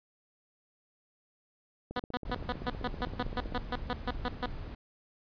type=click train; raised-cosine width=2 ms; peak=-27 dBFS; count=26; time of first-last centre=1.91-3.523 s; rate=15.5 Hz
type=tone bursts; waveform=10% pulse; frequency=246.9 Hz; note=B3; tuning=in tune; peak=-22 dBFS; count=15; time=1.96-4.46 s; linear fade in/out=2 ms; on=36 ms; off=140 ms
type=noise; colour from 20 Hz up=brown; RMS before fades=-40 dBFS; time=2.25-4.75 s; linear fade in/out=5 ms
effects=resampled to 11025 Hz